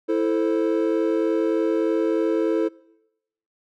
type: chord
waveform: triangle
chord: A minor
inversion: second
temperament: equal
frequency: 329.6 / 440 / 523.3 Hz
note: E4 / A4 / C5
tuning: 0 / 0 / 0 cents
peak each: -20 / -21 / -25 dBFS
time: 0.08-2.69 s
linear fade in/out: 20 ms
effects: noise-tail reverb RT60 0.9 s tail -24 dB re dry